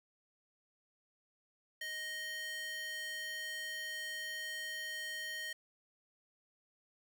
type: tone with high-pass filter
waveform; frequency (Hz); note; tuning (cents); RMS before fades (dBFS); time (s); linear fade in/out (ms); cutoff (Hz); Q
square; 623; D#5; +2; -42; 1.81-5.53; 5; 2100; 2.4
effects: none